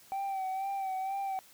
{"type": "tone with vibrato", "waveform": "sine", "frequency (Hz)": 772, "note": "G5", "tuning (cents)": -27, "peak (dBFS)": -29, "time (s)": [0.12, 1.39], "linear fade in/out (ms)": 0, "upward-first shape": "sine", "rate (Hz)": 2.1, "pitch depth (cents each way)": 41, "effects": ["tanh soft clip ceiling -31 dBFS", "white hiss -58 dBFS RMS until 1.53 s"]}